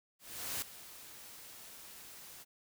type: noise with ADSR envelope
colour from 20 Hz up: white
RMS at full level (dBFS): -37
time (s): 0.19-2.45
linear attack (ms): 430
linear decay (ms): 3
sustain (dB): -15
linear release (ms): 32
effects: none